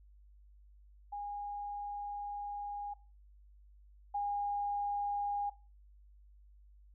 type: tone pair in turn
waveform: sine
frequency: 818 / 814.7 Hz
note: G#5 / G#5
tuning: -26 / -33 cents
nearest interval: unison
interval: 7 cents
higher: first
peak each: -38 / -32 dBFS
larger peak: second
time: 1.12-2.94 / 4.14-5.5 s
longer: first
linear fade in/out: 10 ms
effects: noise-tail reverb RT60 0.3 s tail -17 dB re dry + added 50 Hz sine -57 dBFS peak until 6.94 s